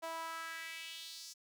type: tone with high-pass filter sweep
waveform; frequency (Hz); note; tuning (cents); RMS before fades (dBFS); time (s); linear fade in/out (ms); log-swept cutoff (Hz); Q
sawtooth; 327.3; E4; -12; -45; 0.02-1.34; 20; 730 to 5800; 2.9
effects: none